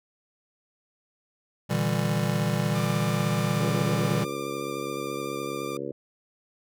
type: chord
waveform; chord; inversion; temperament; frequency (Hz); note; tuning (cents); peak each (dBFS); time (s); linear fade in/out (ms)
square; E half-diminished seventh; second; just; 118.67 / 148.33 / 164.81 / 197.78; Bb2 / D3 / E3 / G3; +31 / +18 / 0 / +16; -30; 1.69-4.25; 20
type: tone with vibrato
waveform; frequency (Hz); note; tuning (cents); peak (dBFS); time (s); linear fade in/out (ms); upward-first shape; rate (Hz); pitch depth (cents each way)
sawtooth; 1188; D6; +20; -32; 2.75-5.77; 2; sine; 14; 17
type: harmonic tone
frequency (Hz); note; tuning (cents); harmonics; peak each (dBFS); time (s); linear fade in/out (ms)
69.5; C#2; +5; 2 / 3 / 4 / 5 / 6 / 7 / 8; -42 / -44 / -38 / -36 / -37 / -36 / -41; 3.59-5.92; 5
effects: none